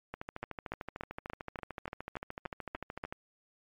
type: two click trains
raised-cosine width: 0.5 ms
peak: -22 / -24 dBFS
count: 10 / 41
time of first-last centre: 0.43-3.039 / 0.14-3.125 s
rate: 3.45 / 13.4 Hz
effects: MP3 64 kbps